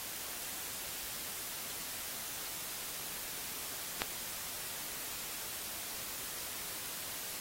click, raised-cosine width 0.2 ms, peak -13 dBFS, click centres 4.019 s, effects white hiss -42 dBFS RMS until 7.4 s + AAC 48 kbps

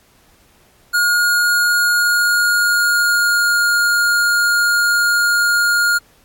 square tone with pitch glide, 1432 to 1419.6 Hz, F6 to F6, +43 to +28 cents, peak -13 dBFS, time 0.93-5.99 s, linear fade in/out 20 ms, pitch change -15 cents, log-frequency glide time 1.9-3.66 s, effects pink hiss -53 dBFS RMS until 6.24 s + AAC 64 kbps

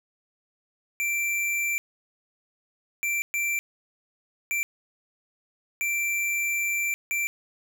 square tone bursts at uneven times, 2349 Hz, D7, in tune, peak -25 dBFS, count 6, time 1-1.78 / 3.03-3.22 / 3.34-3.59 / 4.51-4.63 / 5.81-6.94 / 7.11-7.27 s, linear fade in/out 0 ms, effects none

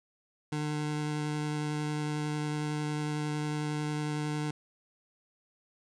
25% pulse tone with vibrato, 150.4 Hz, D3, 42 cents sharp, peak -27 dBFS, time 0.52-4.51 s, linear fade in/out 5 ms, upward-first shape sine, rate 11 Hz, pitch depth 8 cents each way, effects resampled to 22050 Hz

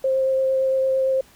sine tone with vibrato, 529 Hz, C5, 19 cents sharp, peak -17 dBFS, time 0.04-1.21 s, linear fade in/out 5 ms, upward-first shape sine, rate 8.8 Hz, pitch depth 9 cents each way, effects pink hiss -52 dBFS RMS until 1.35 s

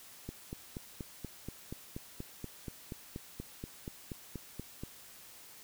click train, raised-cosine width 3 ms, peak -27 dBFS, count 20, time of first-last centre 0.29-4.835 s, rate 4.18 Hz, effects white hiss -54 dBFS RMS until 5.63 s

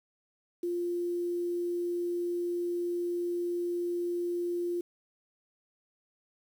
sine tone with quantisation, 349.2 Hz, F4, in tune, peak -29 dBFS, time 0.63-4.81 s, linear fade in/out 5 ms, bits 9, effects none

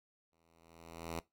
5% pulse tone with exponential growth, 83 Hz, E2, 12 cents sharp, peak -26 dBFS, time 0.32-1.2 s, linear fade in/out 5 ms, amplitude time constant 190 ms, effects noise-tail reverb RT60 0.2 s tail -20 dB re dry

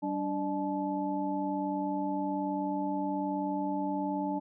sine tone cluster, 192.3 / 291.1 / 603 / 864 Hz, G3 / D4 / D5 / A5, -33 / -15 / +46 / -32 cents, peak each -37 / -32 / -39 / -35 dBFS, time 0.02-4.4 s, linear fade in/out 20 ms, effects none

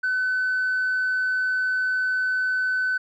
triangle tone with tanh clipping, 1511 Hz, F#6, 36 cents sharp, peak -21 dBFS, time 0.03-2.98 s, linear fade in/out 10 ms, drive 5 dB, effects none

